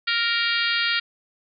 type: harmonic tone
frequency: 466.2 Hz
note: A#4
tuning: in tune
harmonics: 3 / 4 / 5 / 6 / 7 / 8 / 9 / 10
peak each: -26 / -27 / -28 / -29 / -29 / -30 / -31 / -31 dBFS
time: 0.07-1 s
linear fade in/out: 10 ms
effects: none